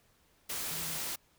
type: tone in noise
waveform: sine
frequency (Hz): 160.5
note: E3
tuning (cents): -46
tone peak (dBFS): -47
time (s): 0.7-0.99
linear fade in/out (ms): 10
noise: white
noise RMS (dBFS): -37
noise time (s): 0.49-1.16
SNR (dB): -13
effects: pink hiss -68 dBFS RMS until 1.38 s